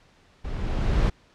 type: noise with level ramp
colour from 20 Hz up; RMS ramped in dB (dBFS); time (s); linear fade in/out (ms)
brown; -32 to -18; 0.44-1.1; 10
effects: pink hiss -58 dBFS RMS until 1.34 s + low-pass 5000 Hz 12 dB/octave